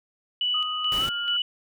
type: tone with tremolo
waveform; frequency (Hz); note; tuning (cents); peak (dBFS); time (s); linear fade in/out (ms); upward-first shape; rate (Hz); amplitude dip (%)
sine; 2959; F#7; -1; -22; 0.41-1.42; 2; square; 2.3; 50
type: tone with pitch glide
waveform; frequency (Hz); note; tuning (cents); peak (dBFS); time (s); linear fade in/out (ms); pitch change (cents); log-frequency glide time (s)
sine; 1247 to 1407.8; D#6 to F6; +3 to +13; -30; 0.54-1.37; 5; +210; 0.98-1.09
type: noise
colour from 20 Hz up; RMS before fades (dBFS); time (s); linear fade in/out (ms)
pink; -35; 0.92-1.09; 0
effects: none